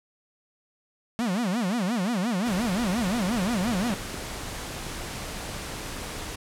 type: tone with vibrato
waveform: 45% pulse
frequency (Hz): 209.2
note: G#3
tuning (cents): +13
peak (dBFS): -24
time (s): 1.19-3.94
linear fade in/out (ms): 0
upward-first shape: sine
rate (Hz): 5.7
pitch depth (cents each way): 290
type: noise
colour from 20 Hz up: pink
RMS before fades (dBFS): -35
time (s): 2.45-6.36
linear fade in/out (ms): 10
type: clicks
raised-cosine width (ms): 2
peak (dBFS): -25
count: 3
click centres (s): 4.143 / 4.866 / 5.491
effects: low-pass 11000 Hz 12 dB/octave